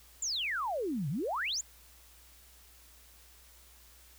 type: exponential two-way sweep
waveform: sine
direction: down then up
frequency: 7459 to 129 to 7459 Hz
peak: -31 dBFS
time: 0.22-1.61 s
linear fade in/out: 5 ms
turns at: 1.09 s
effects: added 60 Hz sine -60 dBFS peak until 4.18 s + white hiss -59 dBFS RMS until 4.18 s